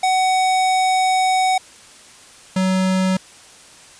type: tone pair in turn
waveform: square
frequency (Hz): 750 / 187.5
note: F#5 / F#3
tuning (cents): +23 / +23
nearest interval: 2 octaves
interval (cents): 2400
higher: first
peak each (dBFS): -15 / -16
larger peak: first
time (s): 0.03-1.58 / 2.56-3.17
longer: first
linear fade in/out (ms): 5
effects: white hiss -44 dBFS RMS until 3.99 s + resampled to 22050 Hz